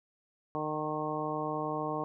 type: harmonic tone with a mistuned harmonic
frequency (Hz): 152.9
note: D#3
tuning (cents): -30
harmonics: 1 / 2 / 3 / 4 / 5 / 6 / 7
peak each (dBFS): -41 / -38 / -38 / -39 / -39 / -41 / -38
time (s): 0.55-2.04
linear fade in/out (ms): 0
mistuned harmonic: 7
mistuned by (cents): +18
effects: none